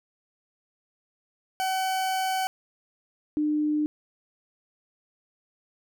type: tone pair in turn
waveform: 40% pulse / sine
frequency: 757 / 301.1 Hz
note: F#5 / D4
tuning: +39 / +43 cents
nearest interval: octave + major third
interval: 1596 cents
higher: first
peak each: -24 / -22 dBFS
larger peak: second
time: 1.6-2.47 / 3.37-3.86 s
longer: first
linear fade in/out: 0 ms
effects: none